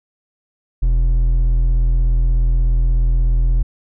sine tone with hard clipping, 41.66 Hz, E1, 19 cents sharp, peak -13 dBFS, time 0.82-3.63 s, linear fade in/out 10 ms, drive 5 dB, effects none

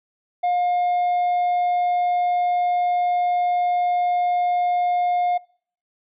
triangle tone, 712 Hz, F5, 33 cents sharp, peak -16 dBFS, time 0.43-5.38 s, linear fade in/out 10 ms, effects noise-tail reverb RT60 0.5 s tail -23 dB re dry + resampled to 8000 Hz

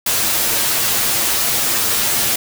white noise with comb filter, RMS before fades -17 dBFS, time 0.06-2.36 s, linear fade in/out 5 ms, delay 8.7 ms, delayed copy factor +0.7, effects none

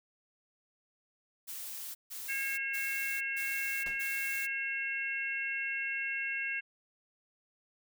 blue noise bursts, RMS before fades -42 dBFS, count 5, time 1.47-4.47 s, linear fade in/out 20 ms, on 480 ms, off 150 ms
harmonic tone, 542 Hz, C#5, 39 cents flat, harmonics 3 / 4 / 5, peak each -37 / -37 / -37 dBFS, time 2.28-6.61 s, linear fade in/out 20 ms
pink noise with exponential decay, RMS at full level -43 dBFS, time 3.86-4.09 s, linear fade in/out 2 ms, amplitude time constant 49 ms
effects none

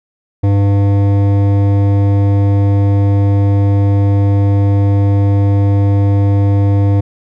triangle tone with hard clipping, 100 Hz, G2, 35 cents sharp, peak -10 dBFS, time 0.43-7.01 s, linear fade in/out 10 ms, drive 17 dB, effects none

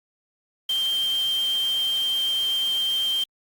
sine tone in noise, 3154 Hz, G7, 10 cents sharp, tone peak -21 dBFS, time 0.69-3.24 s, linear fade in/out 5 ms, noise white, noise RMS -38 dBFS, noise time 0.69-3.24 s, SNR +14 dB, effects Opus 48 kbps

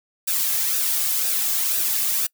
blue noise with flanger, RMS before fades -22 dBFS, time 0.27-2.27 s, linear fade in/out 10 ms, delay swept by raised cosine 0.93 to 2.13 ms, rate 2 Hz, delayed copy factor -0.55, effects noise-tail reverb RT60 0.1 s tail -25 dB re dry

